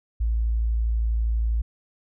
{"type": "tone", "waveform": "sine", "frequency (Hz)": 56.2, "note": "A1", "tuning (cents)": 37, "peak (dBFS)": -20, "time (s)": [0.2, 1.62], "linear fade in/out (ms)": 10, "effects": []}